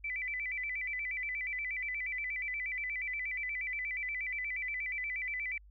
sine tone with vibrato, 2158 Hz, C#7, 47 cents flat, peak -34 dBFS, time 0.04-5.58 s, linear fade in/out 5 ms, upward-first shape square, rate 8.4 Hz, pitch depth 130 cents each way, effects added 50 Hz sine -54 dBFS peak until 5.7 s

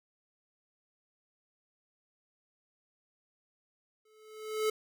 square tone with exponential growth, 432.7 Hz, A4, 29 cents flat, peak -26 dBFS, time 4.05-4.7 s, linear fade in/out 5 ms, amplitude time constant 140 ms, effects none

